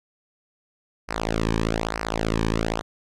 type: tone with flanger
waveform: sawtooth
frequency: 55.2 Hz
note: A1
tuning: 6 cents sharp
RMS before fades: -25 dBFS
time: 1.08-2.82 s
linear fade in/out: 20 ms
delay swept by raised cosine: 0.28 to 1.48 ms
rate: 1.1 Hz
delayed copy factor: -0.9
effects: low-pass 7000 Hz 12 dB/octave